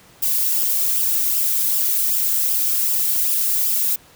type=noise with flanger; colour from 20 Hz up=violet; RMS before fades=-19 dBFS; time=0.22-3.96 s; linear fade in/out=10 ms; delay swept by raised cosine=0.47 to 2.07 ms; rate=2.6 Hz; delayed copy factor=-0.55; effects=pink hiss -49 dBFS RMS until 4.15 s + high-pass 60 Hz 12 dB/octave